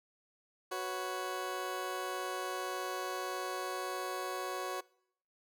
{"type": "chord", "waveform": "20% pulse", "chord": "F# suspended fourth", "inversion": "none", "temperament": "just", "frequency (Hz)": [370, 493.3, 555], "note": ["F#4", "B4", "C#5"], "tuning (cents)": [0, -2, 2], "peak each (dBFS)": [-34, -39, -37], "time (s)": [0.71, 4.81], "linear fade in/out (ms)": 10, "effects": ["noise-tail reverb RT60 0.7 s tail -23 dB re dry"]}